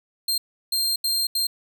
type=tone bursts at uneven times; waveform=sawtooth; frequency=4186 Hz; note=C8; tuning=in tune; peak=-18 dBFS; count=4; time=0.28-0.38 / 0.72-0.96 / 1.04-1.27 / 1.35-1.47 s; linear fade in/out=5 ms; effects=none